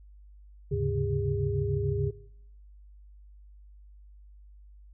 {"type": "tone cluster", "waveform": "sine", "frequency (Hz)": [76.8, 103.1, 136.1, 142.9, 405.2], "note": ["D#2", "G#2", "C#3", "D3", "G#4"], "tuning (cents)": [-22, -12, -31, -47, -43], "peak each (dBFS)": [-33, -32, -31, -34, -31], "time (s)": [0.71, 2.11], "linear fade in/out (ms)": 10, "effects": ["noise-tail reverb RT60 0.8 s tail -21 dB re dry", "added 50 Hz sine -49 dBFS peak until 4.93 s"]}